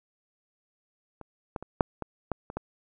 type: clicks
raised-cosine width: 1 ms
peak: -28 / -18 / -25 / -6 / -19 / -14 / -24 / -17 dBFS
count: 8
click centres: 1.213 / 1.562 / 1.626 / 1.808 / 2.023 / 2.317 / 2.501 / 2.57 s
effects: none